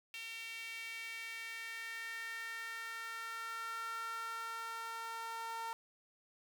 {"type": "tone with high-pass filter sweep", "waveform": "sawtooth", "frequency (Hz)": 455.5, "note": "A#4", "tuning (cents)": -40, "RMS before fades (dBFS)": -44, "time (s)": [0.14, 5.73], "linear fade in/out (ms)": 0, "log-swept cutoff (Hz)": [2600, 1000], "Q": 4.5, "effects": []}